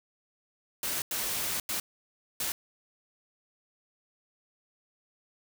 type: noise bursts at uneven times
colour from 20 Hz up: white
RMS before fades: -32 dBFS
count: 4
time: 0.83-1.02 / 1.11-1.6 / 1.69-1.8 / 2.4-2.52 s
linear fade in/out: 2 ms
effects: none